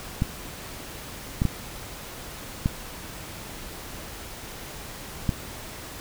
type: clicks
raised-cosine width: 5 ms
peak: -9 dBFS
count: 5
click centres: 0.221 / 1.419 / 1.453 / 2.659 / 5.292 s
effects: pink hiss -39 dBFS RMS until 6 s